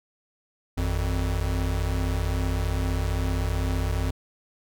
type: tone pair together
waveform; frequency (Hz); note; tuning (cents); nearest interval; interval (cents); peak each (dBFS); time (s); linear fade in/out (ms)
square; 51.91 / 87.31; G#1 / F2; 0 / 0; major sixth; 900; -27; 0.77-4.11; 10
effects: none